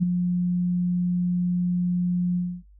sine tone with ADSR envelope, 177.8 Hz, F3, 31 cents sharp, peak -15 dBFS, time 0-2.63 s, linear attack 29 ms, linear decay 9 ms, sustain -5 dB, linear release 270 ms, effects noise-tail reverb RT60 0.1 s tail -19 dB re dry + added 50 Hz sine -49 dBFS peak until 2.79 s

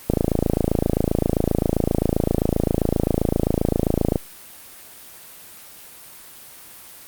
click train, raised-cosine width 2 ms, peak -4 dBFS, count 113, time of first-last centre 0.1-4.158 s, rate 27.6 Hz, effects white hiss -42 dBFS RMS until 7.07 s + Opus 32 kbps

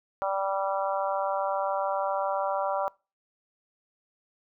harmonic tone, 194.8 Hz, G3, 11 cents flat, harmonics 3 / 4 / 5 / 6 / 7, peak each -29 / -31 / -33 / -35 / -36 dBFS, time 0.22-2.88 s, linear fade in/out 0 ms, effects noise-tail reverb RT60 0.3 s tail -24 dB re dry

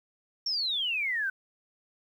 sine exponential sweep, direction down, 5580 to 1497 Hz, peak -27 dBFS, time 0.46-1.3 s, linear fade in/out 5 ms, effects 10-bit

